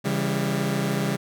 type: chord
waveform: sawtooth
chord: C# diminished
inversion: none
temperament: just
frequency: 138.59 / 166.31 / 199.57 Hz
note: C#3 / E3 / G3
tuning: 0 / +16 / +31 cents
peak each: -23 / -25 / -22 dBFS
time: 0.04-1.17 s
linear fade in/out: 20 ms
effects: none